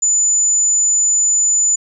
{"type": "tone", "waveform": "sine", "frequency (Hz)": 7000, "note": "A8", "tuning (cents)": -10, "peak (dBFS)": -11, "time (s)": [0.02, 1.76], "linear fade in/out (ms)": 10, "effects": []}